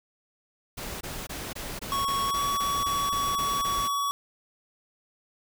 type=noise bursts; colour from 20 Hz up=pink; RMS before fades=-36 dBFS; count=12; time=0.77-3.881 s; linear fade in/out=10 ms; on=240 ms; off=21 ms
type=tone with pitch glide; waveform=square; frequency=1108.7 to 1129.4 Hz; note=C#6 to C#6; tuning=0 to +32 cents; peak=-26 dBFS; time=1.92-4.11 s; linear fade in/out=0 ms; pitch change=+32 cents; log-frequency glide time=2.26-2.38 s
effects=none